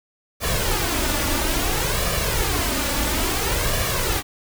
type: noise with flanger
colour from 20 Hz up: pink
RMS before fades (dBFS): -22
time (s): 0.4-4.23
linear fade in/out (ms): 50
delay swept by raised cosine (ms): 1.7 to 3.5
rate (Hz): 0.59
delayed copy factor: +0.6
effects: none